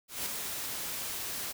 white noise with ADSR envelope, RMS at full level -33 dBFS, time 0.08-1.53 s, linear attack 180 ms, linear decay 7 ms, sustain -4 dB, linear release 21 ms, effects none

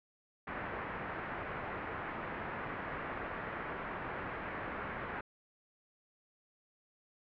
white low-pass noise, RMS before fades -41 dBFS, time 0.47-5.21 s, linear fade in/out 5 ms, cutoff 1900 Hz, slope 24 dB/octave, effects low-pass 3000 Hz 12 dB/octave

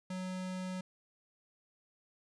square tone, 185 Hz, F#3, in tune, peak -38 dBFS, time 0.1-0.81 s, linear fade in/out 5 ms, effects resampled to 22050 Hz + 12-bit

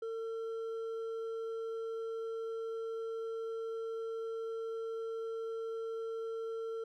triangle tone with hard clipping, 452 Hz, A4, 47 cents sharp, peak -38 dBFS, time 0.02-6.84 s, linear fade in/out 5 ms, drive 8 dB, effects none

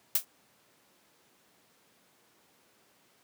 blue noise with exponential decay, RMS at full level -20 dBFS, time 0.15-0.25 s, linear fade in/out 5 ms, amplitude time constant 21 ms, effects pink hiss -65 dBFS RMS until 3.23 s + high-pass 200 Hz 12 dB/octave

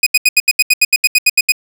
sawtooth tone bursts, 2489 Hz, D#7, in tune, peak -3 dBFS, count 14, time 0.03-1.521 s, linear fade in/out 5 ms, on 35 ms, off 77 ms, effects none

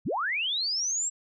sine linear sweep, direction up, 65.8 to 7700 Hz, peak -26 dBFS, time 0.05-1.1 s, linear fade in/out 20 ms, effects none

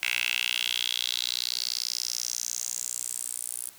10% pulse tone with high-pass filter sweep, 60.4 Hz, B1, 38 cents flat, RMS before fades -31 dBFS, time 0.03-3.69 s, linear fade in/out 0 ms, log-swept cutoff 2400 to 9900 Hz, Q 4.8, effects white hiss -52 dBFS RMS until 3.78 s

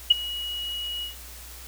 sine tone with ADSR envelope, 2905 Hz, F#7, 32 cents flat, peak -9 dBFS, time 0.1-1.15 s, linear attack 10 ms, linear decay 18 ms, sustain -20 dB, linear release 120 ms, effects added 60 Hz sine -44 dBFS peak until 1.67 s + white hiss -44 dBFS RMS until 1.67 s

